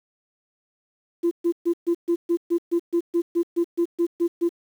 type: tone bursts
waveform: sine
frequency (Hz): 342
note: F4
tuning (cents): -36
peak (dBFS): -16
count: 16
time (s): 1.23-4.492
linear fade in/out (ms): 20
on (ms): 82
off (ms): 130
effects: tanh soft clip ceiling -14 dBFS + 8-bit